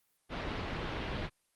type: low-pass noise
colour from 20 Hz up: pink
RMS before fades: -37 dBFS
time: 0.29-1.3 s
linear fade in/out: 50 ms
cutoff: 3800 Hz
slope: 24 dB/octave
effects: white hiss -75 dBFS RMS until 1.55 s + Opus 32 kbps